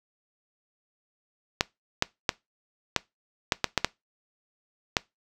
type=clicks; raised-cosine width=0.2 ms; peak=-3 dBFS; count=9; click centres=1.609 / 2.024 / 2.292 / 2.963 / 3.522 / 3.643 / 3.777 / 3.846 / 4.968 s; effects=noise-tail reverb RT60 0.2 s tail -22 dB re dry